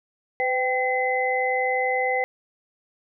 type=tone cluster; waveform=sine; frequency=507 / 778 / 2038 Hz; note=B4 / G5 / C7; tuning=+45 / -13 / -46 cents; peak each=-25 dBFS; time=0.4-2.24 s; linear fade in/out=0 ms; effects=none